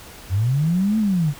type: linear two-way sweep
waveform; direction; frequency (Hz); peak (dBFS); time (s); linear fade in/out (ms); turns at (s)
sine; up then down; 85.7 to 223 to 137.5; -16; 0.29-1.34; 50; 0.98
effects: pink hiss -41 dBFS RMS until 1.39 s